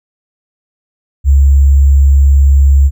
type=tone with sample-and-hold; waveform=sine; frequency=69.3 Hz; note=C#2; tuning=in tune; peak=-3 dBFS; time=1.24-2.91 s; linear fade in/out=50 ms; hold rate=7350 Hz; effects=none